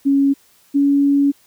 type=tone pair in turn; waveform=sine; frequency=277.2 / 281.7 Hz; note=C#4 / C#4; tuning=0 / +28 cents; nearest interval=unison; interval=28 cents; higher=second; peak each=-11 dBFS; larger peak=neither; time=0.05-0.34 / 0.74-1.32 s; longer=second; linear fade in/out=20 ms; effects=white hiss -54 dBFS RMS until 1.46 s